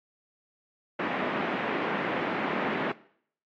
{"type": "band-pass noise", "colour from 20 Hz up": "pink", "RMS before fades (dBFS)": -30, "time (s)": [0.99, 2.92], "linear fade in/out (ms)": 5, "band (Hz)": [200, 2400], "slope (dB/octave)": 24, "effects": ["noise-tail reverb RT60 0.6 s tail -19 dB re dry", "AAC 48 kbps"]}